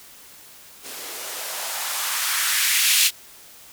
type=noise with band-pass filter sweep; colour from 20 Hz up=violet; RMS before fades=-23 dBFS; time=0.82-3.11 s; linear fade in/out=50 ms; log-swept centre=300 to 2900 Hz; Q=1.6; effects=white hiss -46 dBFS RMS until 3.72 s